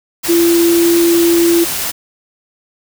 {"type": "tone in noise", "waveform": "sine", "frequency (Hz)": 339.7, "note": "F4", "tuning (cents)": -48, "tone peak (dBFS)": -8, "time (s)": [0.28, 1.65], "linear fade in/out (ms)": 20, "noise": "white", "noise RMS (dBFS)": -19, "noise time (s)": [0.23, 1.92], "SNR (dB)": 8, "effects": []}